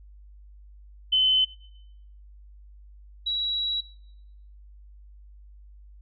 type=tone pair in turn; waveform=sine; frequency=3045 / 3893 Hz; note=F#7 / B7; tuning=+49 / -26 cents; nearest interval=major third; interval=425 cents; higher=second; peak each=-18 / -24 dBFS; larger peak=first; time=1.12-1.45 / 3.26-3.81 s; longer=second; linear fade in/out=10 ms; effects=noise-tail reverb RT60 0.8 s tail -20 dB re dry + added 50 Hz sine -46 dBFS peak until 6.01 s